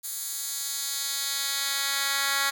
10% pulse tone with high-pass filter sweep, 277.2 Hz, C#4, in tune, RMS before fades -29 dBFS, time 0.03-2.51 s, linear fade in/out 20 ms, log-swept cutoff 8900 to 1700 Hz, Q 0.86, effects none

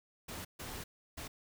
pink noise bursts at uneven times, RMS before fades -44 dBFS, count 3, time 0.28-0.45 / 0.59-0.84 / 1.17-1.28 s, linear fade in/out 10 ms, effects none

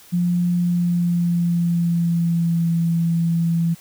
sine tone with pitch glide, 175.7 to 167.48 Hz, F3 to E3, +11 to +28 cents, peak -16 dBFS, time 0.12-3.75 s, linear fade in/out 20 ms, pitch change -83 cents, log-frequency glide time 0.54-2.67 s, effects white hiss -47 dBFS RMS until 3.8 s

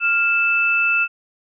sine tone pair together, 1396.9 / 2637 Hz, F6 / E7, 0 / 0 cents, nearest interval major seventh, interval 1100 cents, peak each -20 / -16 dBFS, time 0-1.08 s, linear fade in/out 50 ms, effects none

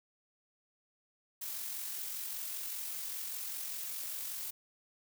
blue noise with amplitude modulation, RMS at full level -39 dBFS, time 1.41-4.51 s, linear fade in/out 10 ms, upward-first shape sine, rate 45.1 Hz, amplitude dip 30%, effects none

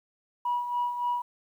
sine tone with tremolo, 970 Hz, B5, 31 cents flat, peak -23 dBFS, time 0.45-1.22 s, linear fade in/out 5 ms, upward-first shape sine, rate 3.5 Hz, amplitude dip 60%, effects tanh soft clip ceiling -21 dBFS + 10-bit

